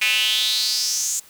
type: tone with high-pass filter sweep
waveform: square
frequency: 116.1 Hz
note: A#2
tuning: 7 cents flat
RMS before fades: -21 dBFS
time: 0.01-1.2 s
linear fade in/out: 10 ms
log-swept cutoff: 2400 to 7300 Hz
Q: 5.6
effects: white hiss -49 dBFS RMS until 1.29 s